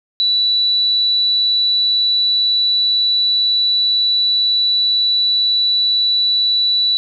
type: tone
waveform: sine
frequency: 3951 Hz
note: B7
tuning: in tune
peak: -12 dBFS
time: 0.2-6.97 s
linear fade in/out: 0 ms
effects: none